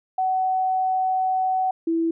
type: tone pair in turn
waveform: sine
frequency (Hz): 751 / 329.9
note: F#5 / E4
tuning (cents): +26 / +1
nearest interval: octave + major second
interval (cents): 1425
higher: first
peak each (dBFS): -19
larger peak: neither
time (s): 0.18-1.71 / 1.87-2.11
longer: first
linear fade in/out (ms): 5
effects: none